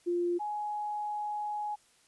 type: tone pair in turn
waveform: sine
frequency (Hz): 349.2 / 837.3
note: F4 / G#5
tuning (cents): 0 / +14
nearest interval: octave + minor third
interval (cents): 1514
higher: second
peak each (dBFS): -27 / -32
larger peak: first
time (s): 0.06-0.39 / 0.39-1.76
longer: second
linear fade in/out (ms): 20
effects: white hiss -65 dBFS RMS until 2.07 s + resampled to 24000 Hz